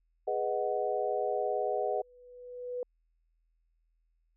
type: chord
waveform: sine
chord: G# minor seventh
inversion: none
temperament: equal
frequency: 415.3 / 493.9 / 622.3 / 740 Hz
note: G#4 / B4 / D#5 / F#5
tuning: 0 / 0 / 0 / 0 cents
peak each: -34 dBFS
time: 0.27-2.02 s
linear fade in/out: 10 ms
type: tone with exponential growth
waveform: sine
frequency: 493.9 Hz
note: B4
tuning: in tune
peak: -31 dBFS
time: 1.68-2.83 s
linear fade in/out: 1 ms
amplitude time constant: 250 ms
effects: added 41 Hz sine -70 dBFS peak until 4.36 s